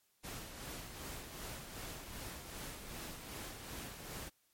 pink noise with tremolo, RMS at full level -45 dBFS, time 0.23-4.3 s, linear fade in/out 20 ms, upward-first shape sine, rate 2.6 Hz, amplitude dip 45%, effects white hiss -75 dBFS RMS until 4.53 s + MP3 64 kbps

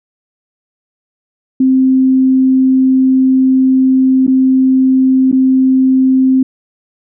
sine tone with dropouts, 261.6 Hz, C4, in tune, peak -6 dBFS, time 1.6-6.43 s, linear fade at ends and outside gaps 5 ms, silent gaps 4.267-4.277 / 5.316-5.326 s, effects none

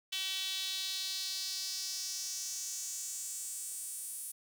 sawtooth tone with high-pass filter sweep, 380.9 Hz, G4, 50 cents flat, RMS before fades -39 dBFS, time 0.12-4.32 s, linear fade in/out 10 ms, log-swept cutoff 3200 to 10000 Hz, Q 3.3, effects none

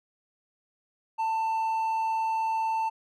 sine tone with hard clipping, 891 Hz, A5, 22 cents sharp, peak -26 dBFS, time 1.18-2.9 s, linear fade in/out 20 ms, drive 3 dB, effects none

